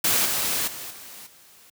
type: noise with level steps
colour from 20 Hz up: white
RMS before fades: -21 / -25 / -36 / -42 / -52 dBFS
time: 0.04-1.7 s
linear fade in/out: 5 ms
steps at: 0.25 / 0.67 / 0.9 / 1.26 s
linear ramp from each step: 10 ms
effects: high-pass 80 Hz 12 dB/octave